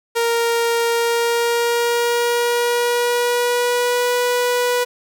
sawtooth tone with pitch glide, 466.2 to 490.2 Hz, A#4 to B4, 0 to -13 cents, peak -12 dBFS, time 0.15-4.85 s, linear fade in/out 20 ms, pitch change +87 cents, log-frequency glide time 0.9-4.16 s, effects none

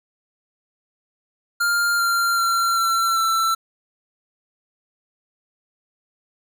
square tone with pitch steps, 1400 / 1383.9 / 1368 / 1352.3 / 1336.8 Hz, F6 / F6 / F6 / E6 / E6, +4 / -16 / -36 / +44 / +24 cents, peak -18 dBFS, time 1.6-3.55 s, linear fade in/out 10 ms, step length 390 ms, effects none

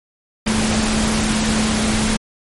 sine tone in noise, 217.7 Hz, A3, 18 cents flat, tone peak -18 dBFS, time 0.46-2.17 s, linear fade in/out 10 ms, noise pink, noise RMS -20 dBFS, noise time 0.46-2.17 s, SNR -1 dB, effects MP3 48 kbps

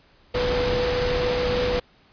sine tone in noise, 493.9 Hz, B4, in tune, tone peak -22 dBFS, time 0.34-1.8 s, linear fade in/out 10 ms, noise pink, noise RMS -26 dBFS, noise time 0.34-1.8 s, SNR +1 dB, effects pink hiss -57 dBFS RMS until 2.12 s + resampled to 11025 Hz

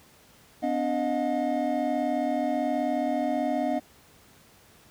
triangle tone cluster, 251.9 / 290.6 / 622 / 717 Hz, B3 / D4 / D#5 / F5, +34 / -18 / -1 / +45 cents, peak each -28 dBFS, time 0.62-3.8 s, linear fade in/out 20 ms, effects pink hiss -56 dBFS RMS until 4.9 s + high-pass 60 Hz 12 dB/octave

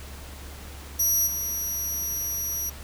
20% pulse tone with level steps, 5800 Hz, F#8, 35 cents flat, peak -15 / -22 dBFS, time 0.99-2.7 s, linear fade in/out 10 ms, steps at 1.26 s, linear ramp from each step 20 ms, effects added 70 Hz sine -40 dBFS peak until 2.83 s + pink hiss -44 dBFS RMS until 2.83 s

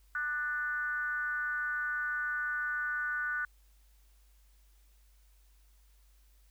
sine tone with frequency modulation, 1480 Hz, F#6, in tune, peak -31 dBFS, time 0.15-3.45 s, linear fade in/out 2 ms, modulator 286 Hz, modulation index 0.62, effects added 50 Hz sine -60 dBFS peak until 6.5 s + white hiss -71 dBFS RMS until 6.5 s

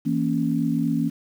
sine chord, A# diminished, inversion second, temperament equal, 164.81 / 233.1 / 277.2 Hz, E3 / A#3 / C#4, 0 / 0 / 0 cents, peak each -25 / -24 / -24 dBFS, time 0.05-1.1 s, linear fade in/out 20 ms, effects 8-bit

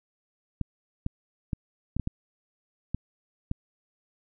clicks, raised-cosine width 5 ms, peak -16 dBFS, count 8, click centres 0.613 / 1.064 / 1.532 / 1.966 / 1.997 / 2.074 / 2.946 / 3.514 s, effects none

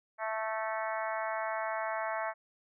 harmonic tone with a mistuned harmonic, 220 Hz, A3, in tune, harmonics 3 / 4 / 5 / 6 / 7 / 8 / 9 / 10, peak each -36 / -38 / -40 / -42 / -43 / -44 / -45 / -46 dBFS, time 0.18-2.34 s, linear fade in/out 50 ms, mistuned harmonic 9, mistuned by -30 cents, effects none

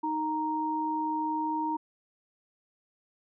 sine tone pair together, 311.1 / 932.2 Hz, D#4 / A#5, 0 / 0 cents, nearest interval octave + perfect fifth, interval 1900 cents, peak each -32 / -29 dBFS, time 0.03-1.77 s, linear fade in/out 10 ms, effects none

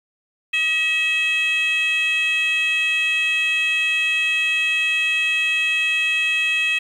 sine tone with frequency modulation, 2576 Hz, E7, 41 cents flat, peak -15 dBFS, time 0.53-6.79 s, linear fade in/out 10 ms, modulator 661 Hz, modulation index 0.71, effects tanh soft clip ceiling -15 dBFS + 8-bit

